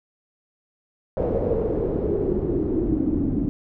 pink noise with low-pass filter sweep, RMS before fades -23 dBFS, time 1.17-3.49 s, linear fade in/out 0 ms, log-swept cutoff 530 to 270 Hz, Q 5.2, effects none

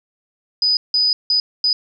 sine tone bursts at uneven times, 4978 Hz, D#8, in tune, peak -13 dBFS, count 4, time 0.62-0.77 / 0.94-1.13 / 1.3-1.4 / 1.64-1.73 s, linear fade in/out 2 ms, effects none

